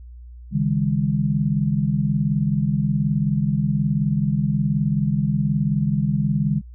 sine tone cluster, 138.8 / 157.6 / 202.9 Hz, C#3 / D#3 / G#3, +3 / +23 / -40 cents, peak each -22 dBFS, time 0.51-6.62 s, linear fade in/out 50 ms, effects added 60 Hz sine -37 dBFS peak until 6.74 s

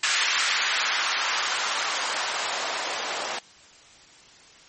blue noise with band-pass filter sweep, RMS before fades -26 dBFS, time 0.03-3.39 s, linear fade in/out 5 ms, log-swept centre 1700 to 600 Hz, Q 1.2, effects white hiss -51 dBFS RMS until 4.68 s + MP3 32 kbps

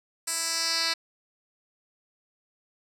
10% pulse tone with band-pass filter sweep, 329.6 Hz, E4, in tune, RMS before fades -28 dBFS, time 0.27-0.94 s, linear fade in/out 10 ms, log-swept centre 8300 to 4000 Hz, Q 2.3, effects none

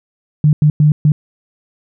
sine tone bursts at uneven times, 150.3 Hz, D3, 40 cents sharp, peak -6 dBFS, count 4, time 0.44-0.53 / 0.62-0.7 / 0.8-0.92 / 1.05-1.12 s, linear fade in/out 2 ms, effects none

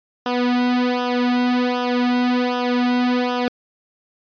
sawtooth tone with flanger, 246.9 Hz, B3, in tune, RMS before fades -19 dBFS, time 0.26-3.48 s, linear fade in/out 0 ms, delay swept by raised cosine 0.46 to 2.36 ms, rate 1.3 Hz, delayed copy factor -0.95, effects resampled to 11025 Hz

